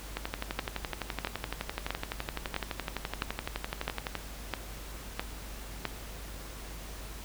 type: two click trains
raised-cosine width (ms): 0.3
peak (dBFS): -14 / -16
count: 9 / 48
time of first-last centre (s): 0.59-5.853 / 0.17-4.153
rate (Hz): 1.52 / 11.8
effects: added 50 Hz sine -43 dBFS peak until 7.24 s + pink hiss -46 dBFS RMS until 7.24 s